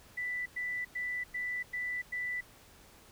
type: tone bursts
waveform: sine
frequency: 1980 Hz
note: B6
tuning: 4 cents sharp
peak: -33 dBFS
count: 6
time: 0.17-2.41 s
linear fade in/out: 10 ms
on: 290 ms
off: 100 ms
effects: pink hiss -58 dBFS RMS until 3.11 s